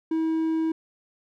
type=tone; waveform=triangle; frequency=321.7 Hz; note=E4; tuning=42 cents flat; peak=-20 dBFS; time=0.11-0.72 s; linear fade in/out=5 ms; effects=none